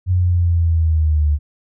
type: linear sweep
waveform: sine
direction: down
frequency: 92 to 73 Hz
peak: -12 dBFS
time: 0.06-1.39 s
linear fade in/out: 50 ms
effects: none